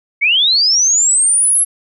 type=linear sweep; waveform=sine; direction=up; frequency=2148 to 11175 Hz; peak=-9 dBFS; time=0.21-1.65 s; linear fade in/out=20 ms; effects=none